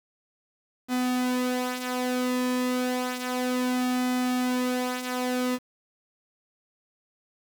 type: tone with flanger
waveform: sawtooth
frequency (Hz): 251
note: B3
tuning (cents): +28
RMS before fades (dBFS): -27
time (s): 0.88-5.59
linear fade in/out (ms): 50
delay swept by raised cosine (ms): 1.8 to 5.4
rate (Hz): 0.31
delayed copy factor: -0.55
effects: 8-bit